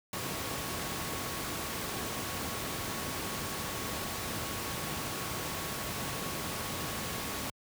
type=tone in noise; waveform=sine; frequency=1108.7 Hz; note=C#6; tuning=in tune; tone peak=-46 dBFS; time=0.13-7.5 s; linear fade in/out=2 ms; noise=pink; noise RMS=-36 dBFS; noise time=0.13-7.5 s; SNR=-13 dB; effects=high-pass 80 Hz 12 dB/octave